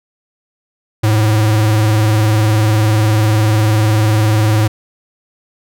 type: tone with vibrato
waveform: square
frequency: 108.2 Hz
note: A2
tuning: 29 cents flat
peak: -10 dBFS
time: 1.03-4.68 s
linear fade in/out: 10 ms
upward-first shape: triangle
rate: 20 Hz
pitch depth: 88 cents each way
effects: none